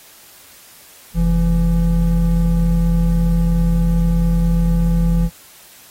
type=tone pair together; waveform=triangle; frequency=44.55 / 168.2 Hz; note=F1 / E3; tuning=+35 / +35 cents; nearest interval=octave + major seventh; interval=2300 cents; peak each=-13 dBFS; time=1.14-5.3 s; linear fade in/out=50 ms; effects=white hiss -44 dBFS RMS until 5.9 s + AAC 48 kbps